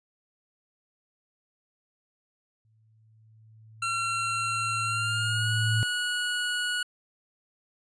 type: tone with exponential growth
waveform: sine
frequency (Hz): 110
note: A2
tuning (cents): 0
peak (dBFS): -22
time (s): 2.65-5.83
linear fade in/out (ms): 0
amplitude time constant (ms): 690
type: tone with pitch glide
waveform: 25% pulse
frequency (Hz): 1362 to 1459.8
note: F6 to F#6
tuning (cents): -44 to -24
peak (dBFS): -23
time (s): 3.82-6.83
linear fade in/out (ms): 5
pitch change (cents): +120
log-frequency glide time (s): 4.83-5.52
effects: resampled to 22050 Hz